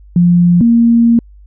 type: tone pair in turn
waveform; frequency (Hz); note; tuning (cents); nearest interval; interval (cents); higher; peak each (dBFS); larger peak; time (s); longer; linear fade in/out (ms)
sine; 174.61 / 233.1; F3 / A#3; 0 / 0; perfect fourth; 500; second; -5; neither; 0.16-0.61 / 0.61-1.19; second; 2
effects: added 50 Hz sine -36 dBFS peak until 1.46 s